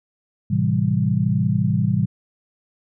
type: chord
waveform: sine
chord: A minor seventh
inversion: none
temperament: equal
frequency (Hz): 110 / 130.81 / 164.81 / 196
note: A2 / C3 / E3 / G3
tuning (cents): 0 / 0 / 0 / 0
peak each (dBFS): -22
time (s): 0.5-2.06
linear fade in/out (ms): 10
effects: none